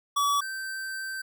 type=tone pair in turn; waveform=square; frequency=1141 / 1554.9 Hz; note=C#6 / G6; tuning=+50 / -15 cents; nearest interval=perfect fourth; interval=535 cents; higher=second; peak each=-23 / -33 dBFS; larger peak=first; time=0.16-0.41 / 0.41-1.22 s; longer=second; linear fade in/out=10 ms; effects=none